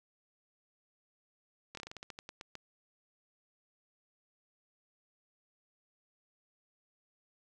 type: slowing click train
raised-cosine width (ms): 0.2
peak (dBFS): -27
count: 13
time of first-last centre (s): 1.75-2.553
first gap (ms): 23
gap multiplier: 1.18
effects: none